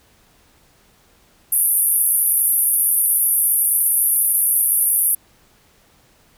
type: band-pass noise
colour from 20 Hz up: white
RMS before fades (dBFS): -17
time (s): 1.52-5.15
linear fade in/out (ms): 5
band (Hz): 9600 to 13000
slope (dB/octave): 96
effects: pink hiss -55 dBFS RMS until 6.37 s